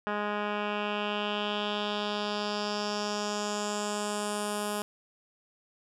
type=tone with low-pass filter sweep; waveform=10% pulse; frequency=207.7 Hz; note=G#3; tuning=in tune; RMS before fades=-32 dBFS; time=0.07-4.82 s; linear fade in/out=0 ms; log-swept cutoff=1900 to 11000 Hz; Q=3; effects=none